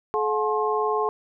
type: tone cluster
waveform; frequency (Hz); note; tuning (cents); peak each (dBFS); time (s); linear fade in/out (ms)
sine; 428.6 / 721 / 860 / 1066; A4 / F#5 / A5 / C6; -45 / -45 / -40 / +32; -24 / -30 / -28 / -26; 0.14-1.09; 0
effects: none